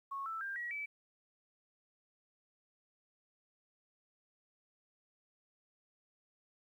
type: tone with pitch steps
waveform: sine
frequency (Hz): 1100 / 1323.3 / 1592 / 1915.2 / 2304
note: C#6 / E6 / G6 / A#6 / D7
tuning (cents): -14 / +6 / +26 / +46 / -34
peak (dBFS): -38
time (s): 0.11-0.86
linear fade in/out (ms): 10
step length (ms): 150
effects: 12-bit